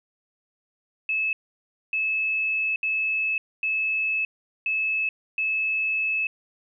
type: tone bursts at uneven times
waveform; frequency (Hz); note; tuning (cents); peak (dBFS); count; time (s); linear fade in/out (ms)
sine; 2600; E7; -24; -22; 6; 1.09-1.33 / 1.93-2.76 / 2.83-3.38 / 3.63-4.25 / 4.66-5.09 / 5.38-6.27; 2
effects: none